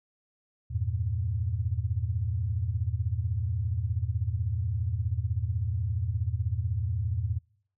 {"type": "chord", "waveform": "sine", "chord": "E diminished", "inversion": "none", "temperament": "equal with one note detuned", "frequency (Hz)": [82.41, 98, 114.47], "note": ["E2", "G2", "Bb2"], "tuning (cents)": [0, 0, -31], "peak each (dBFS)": -31, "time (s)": [0.7, 7.39], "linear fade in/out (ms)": 20, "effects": ["noise-tail reverb RT60 0.6 s tail -26 dB re dry"]}